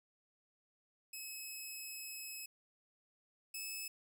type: tone pair in turn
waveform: 10% pulse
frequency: 2575 / 2599 Hz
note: E7 / E7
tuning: -41 / -25 cents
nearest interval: unison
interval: 16 cents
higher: second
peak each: -36 / -33 dBFS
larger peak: second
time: 1.13-2.46 / 3.54-3.88 s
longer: first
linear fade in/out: 5 ms
effects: none

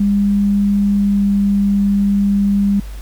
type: tone with pitch glide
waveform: sine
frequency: 201.9 to 200.5 Hz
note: G#3 to G3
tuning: -49 to +39 cents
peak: -11 dBFS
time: 0-2.8 s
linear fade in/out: 5 ms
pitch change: -12 cents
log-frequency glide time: 0.98-1.25 s
effects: added 50 Hz sine -26 dBFS peak until 3.01 s + pink hiss -42 dBFS RMS until 3.01 s

